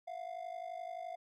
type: ring-modulated tone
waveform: triangle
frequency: 698.5 Hz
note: F5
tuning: in tune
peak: -36 dBFS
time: 0.07-1.16 s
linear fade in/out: 10 ms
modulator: 25.8 Hz
effects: none